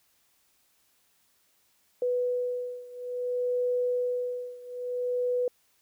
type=beating tone pair; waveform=sine; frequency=493.9 / 494.48 Hz; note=B4 / B4; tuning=0 / +2 cents; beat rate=0.58 Hz; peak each=-29 / -31 dBFS; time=2.02-5.48 s; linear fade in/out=2 ms; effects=white hiss -68 dBFS RMS until 5.81 s